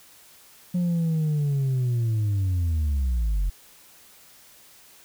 sine linear sweep, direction down, 180 to 42.87 Hz, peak -18 dBFS, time 0.74-3.5 s, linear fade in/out 10 ms, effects tanh soft clip ceiling -20 dBFS + white hiss -52 dBFS RMS until 5.04 s

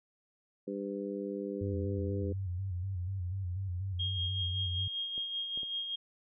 harmonic tone, 99.9 Hz, G2, 33 cents sharp, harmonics 2 / 3 / 4 / 5, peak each -40 / -40 / -39 / -41 dBFS, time 0.67-2.33 s, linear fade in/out 10 ms
sine tone with vibrato, 92.8 Hz, F#2, 6 cents sharp, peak -33 dBFS, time 1.61-4.88 s, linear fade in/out 5 ms, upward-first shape square, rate 4.1 Hz, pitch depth 74 cents each way
sine tone with tremolo, 3245 Hz, G#7, 41 cents flat, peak -32 dBFS, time 3.99-5.96 s, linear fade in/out 10 ms, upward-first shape sine, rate 5.2 Hz, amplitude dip 45%
clicks, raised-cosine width 2 ms, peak -37 dBFS, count 3, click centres 5.179 / 5.575 / 5.632 s
effects none

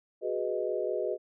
sine chord, G# minor seventh, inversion third, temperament equal, 370 / 415.3 / 493.9 / 622.3 Hz, F#4 / G#4 / B4 / D#5, 0 / 0 / 0 / 0 cents, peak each -34 dBFS, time 0.21-1.18 s, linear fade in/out 50 ms, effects none

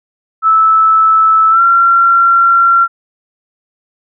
sine tone with pitch glide, 1310 to 1368.8 Hz, E6 to F6, -11 to -35 cents, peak -5 dBFS, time 0.42-2.88 s, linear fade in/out 50 ms, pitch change +76 cents, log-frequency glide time 1.5-1.61 s, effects none

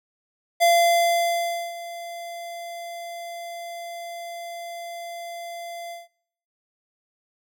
square tone with ADSR envelope, 686 Hz, F5, 31 cents flat, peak -15 dBFS, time 0.6-6.08 s, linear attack 27 ms, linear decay 1100 ms, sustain -19 dB, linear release 170 ms, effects noise-tail reverb RT60 0.7 s tail -23 dB re dry

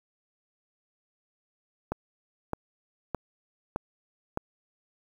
click train, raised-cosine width 1 ms, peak -15 dBFS, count 5, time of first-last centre 1.92-4.374 s, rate 1.63 Hz, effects 8-bit

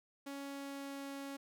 sawtooth tone with pitch glide, 278.7 to 276.9 Hz, C#4 to C#4, +9 to -2 cents, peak -39 dBFS, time 0.26-1.37 s, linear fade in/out 10 ms, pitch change -11 cents, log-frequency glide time 0.44-1.13 s, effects none

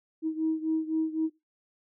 sine beating tone pair, 317 / 320.9 Hz, D#4 / E4, +32 / -46 cents, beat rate 3.9 Hz, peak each -27 / -30 dBFS, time 0.22-1.3 s, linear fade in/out 50 ms, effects noise-tail reverb RT60 0.2 s tail -18 dB re dry + tanh soft clip ceiling -18 dBFS

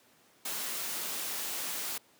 white noise, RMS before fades -36 dBFS, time 0.45-1.98 s, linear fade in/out 5 ms, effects pink hiss -63 dBFS RMS until 2.19 s + high-pass 200 Hz 12 dB/octave

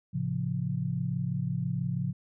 sine chord, A augmented, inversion none, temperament equal with one note detuned, 110 / 136.05 / 174.61 Hz, A2 / C#3 / E#3, 0 / -32 / 0 cents, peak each -35 / -31 / -32 dBFS, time 0.13-2.13 s, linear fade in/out 20 ms, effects none

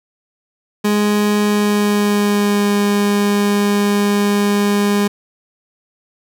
30% pulse tone with pitch glide, 207.9 to 204.1 Hz, G#3 to G#3, +2 to -30 cents, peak -10 dBFS, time 0.84-5.08 s, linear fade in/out 10 ms, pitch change -32 cents, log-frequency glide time 1.45-2.7 s, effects none

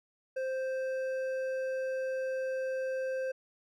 triangle tone with hard clipping, 523.3 Hz, C5, in tune, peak -33 dBFS, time 0.36-3.32 s, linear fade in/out 10 ms, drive 11 dB, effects none

